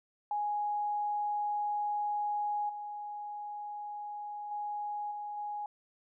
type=tone with level steps; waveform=sine; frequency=830.6 Hz; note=G#5; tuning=in tune; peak=-30 / -38 / -34 / -37 / -35 dBFS; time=0.31-5.66 s; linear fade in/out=2 ms; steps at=2.69 / 4.51 / 5.11 / 5.37 s; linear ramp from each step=5 ms; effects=none